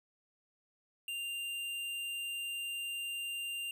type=tone with hard clipping; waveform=triangle; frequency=2790 Hz; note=F7; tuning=2 cents flat; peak=-38 dBFS; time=1.08-3.71 s; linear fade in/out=2 ms; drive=18 dB; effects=none